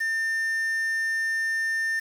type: tone with quantisation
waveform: triangle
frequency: 1800 Hz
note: A6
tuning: 39 cents sharp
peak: -22 dBFS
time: 0-2 s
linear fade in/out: 10 ms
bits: 7
effects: none